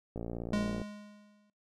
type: click train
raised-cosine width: 2 ms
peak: -25 dBFS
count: 39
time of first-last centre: 0.16-0.816 s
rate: 57.9 Hz
type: tone with exponential decay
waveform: square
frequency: 207.7 Hz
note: G#3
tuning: in tune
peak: -28 dBFS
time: 0.53-1.5 s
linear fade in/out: 2 ms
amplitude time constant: 210 ms
effects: noise-tail reverb RT60 0.4 s tail -26 dB re dry + low-pass 7000 Hz 12 dB/octave